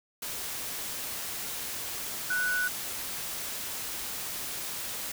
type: tone in noise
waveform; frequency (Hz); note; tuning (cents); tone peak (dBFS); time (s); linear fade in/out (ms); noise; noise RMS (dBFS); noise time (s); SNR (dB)
sine; 1480; F#6; 0; -26; 2.3-2.68; 5; white; -36; 0.22-5.12; +7
effects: none